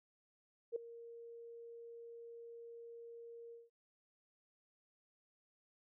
sine tone with ADSR envelope, 466.2 Hz, A#4, in tune, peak -33 dBFS, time 0.72-3.7 s, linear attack 40 ms, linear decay 4 ms, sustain -17 dB, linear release 180 ms, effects none

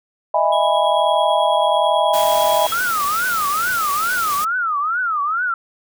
sine chord, E major seventh, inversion third, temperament just, 618.1 / 659.3 / 824.1 / 988.9 Hz, D#5 / E5 / G#5 / B5, -12 / 0 / -14 / +2 cents, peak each -19 dBFS, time 0.34-2.67 s, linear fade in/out 5 ms
triangle tone with tremolo, 3310 Hz, G#7, 6 cents flat, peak -23 dBFS, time 0.52-2.74 s, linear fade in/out 5 ms, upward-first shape sine, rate 9.1 Hz, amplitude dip 40%
white noise, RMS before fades -27 dBFS, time 2.13-4.45 s, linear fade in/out 10 ms
sine tone with vibrato, 1305 Hz, E6, 18 cents flat, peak -17 dBFS, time 2.72-5.54 s, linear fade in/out 2 ms, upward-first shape triangle, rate 2.3 Hz, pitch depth 270 cents each way
effects none

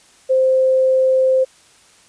sine tone, 522 Hz, C5, 4 cents flat, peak -11 dBFS, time 0.29-1.45 s, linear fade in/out 20 ms, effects white hiss -50 dBFS RMS until 2.08 s + resampled to 22050 Hz

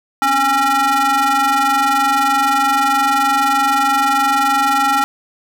square ring-modulated tone, 269.6 Hz, C#4, 48 cents flat, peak -10 dBFS, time 0.22-5.04 s, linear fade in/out 0 ms, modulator 1090 Hz, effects none

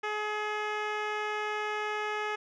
10% pulse tone with low-pass filter, 422.9 Hz, G#4, 31 cents sharp, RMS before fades -33 dBFS, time 0.03-2.36 s, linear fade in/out 10 ms, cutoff 3200 Hz, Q 0.72, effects none

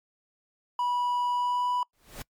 triangle tone with pitch glide, 978 to 986.5 Hz, B5 to B5, -17 to -2 cents, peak -23 dBFS, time 0.79-1.83 s, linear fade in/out 2 ms, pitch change +15 cents, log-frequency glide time 1.32-1.7 s
pink noise with exponential growth, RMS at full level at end -36 dBFS, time 1.93-2.22 s, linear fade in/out 2 ms, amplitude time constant 63 ms
effects noise-tail reverb RT60 0.1 s tail -24 dB re dry + MP3 96 kbps

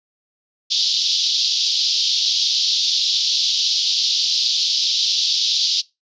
white band-pass noise, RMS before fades -19 dBFS, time 0.7-5.82 s, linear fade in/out 20 ms, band 3300 to 5300 Hz, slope 48 dB/octave, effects noise-tail reverb RT60 0.2 s tail -21 dB re dry + resampled to 16000 Hz

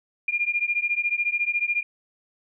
sine beating tone pair, 2404 / 2418 Hz, D7 / D7, +40 / +50 cents, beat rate 14 Hz, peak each -25 / -25 dBFS, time 0.28-1.83 s, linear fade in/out 5 ms, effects none

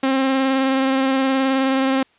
sawtooth tone with vibrato, 266.4 Hz, C4, 31 cents sharp, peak -12 dBFS, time 0.03-2.03 s, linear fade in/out 5 ms, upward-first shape sine, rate 19 Hz, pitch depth 19 cents each way, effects white hiss -57 dBFS RMS until 2.18 s + resampled to 8000 Hz

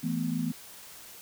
sine chord, E suspended fourth, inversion none, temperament equal, 164.81 / 220 / 246.9 Hz, E3 / A3 / B3, 0 / 0 / 0 cents, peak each -32 / -33 / -31 dBFS, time 0.03-0.52 s, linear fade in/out 10 ms, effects white hiss -48 dBFS RMS until 1.21 s

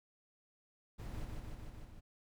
brown noise with echo, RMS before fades -44 dBFS, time 0.98-1.26 s, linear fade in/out 20 ms, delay 150 ms, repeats 5, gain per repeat -2 dB, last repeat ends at 2.01 s, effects none

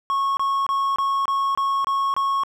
triangle tone bursts, 1098 Hz, C#6, 17 cents flat, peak -17 dBFS, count 8, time 0.1-2.435 s, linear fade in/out 0 ms, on 270 ms, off 25 ms, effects none

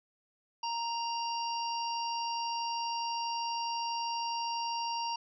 harmonic tone, 932.3 Hz, A#5, in tune, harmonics 1 / 3 / 5 / 6, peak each -33 / -42 / -42 / -43 dBFS, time 0.63-5.16 s, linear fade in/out 5 ms, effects none

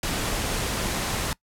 pink noise, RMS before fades -27 dBFS, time 0.03-1.33 s, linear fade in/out 2 ms, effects noise-tail reverb RT60 0.1 s tail -22 dB re dry + low-pass 12000 Hz 12 dB/octave

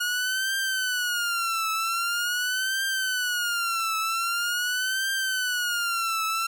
sawtooth tone with vibrato, 1438 Hz, F#6, 50 cents flat, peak -21 dBFS, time 0-6.47 s, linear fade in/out 10 ms, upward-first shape triangle, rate 0.44 Hz, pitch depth 170 cents each way, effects none

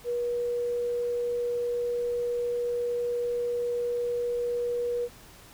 sine tone, 481.4 Hz, B4, 44 cents flat, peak -26 dBFS, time 0.04-5.09 s, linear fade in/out 50 ms, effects pink hiss -51 dBFS RMS until 5.53 s

